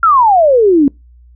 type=exponential sweep; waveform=sine; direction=down; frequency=1395 to 268.1 Hz; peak=-5 dBFS; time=0.03-0.88 s; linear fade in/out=2 ms; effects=noise-tail reverb RT60 0.2 s tail -24 dB re dry + added 60 Hz sine -39 dBFS peak until 1.35 s